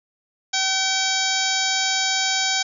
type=harmonic tone with a mistuned harmonic; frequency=765 Hz; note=G5; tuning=42 cents flat; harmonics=1 / 2 / 3 / 4 / 5 / 6 / 7 / 8 / 9; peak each=-28 / -28 / -28 / -28 / -28 / -28 / -28 / -28 / -28 dBFS; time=0.53-2.63 s; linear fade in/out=10 ms; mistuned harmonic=4; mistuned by=+76 cents; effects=none